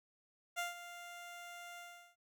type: tone with ADSR envelope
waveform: 15% pulse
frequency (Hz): 698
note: F5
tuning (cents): -1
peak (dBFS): -29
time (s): 0.56-2.16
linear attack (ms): 28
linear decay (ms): 150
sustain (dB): -13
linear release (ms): 380
effects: none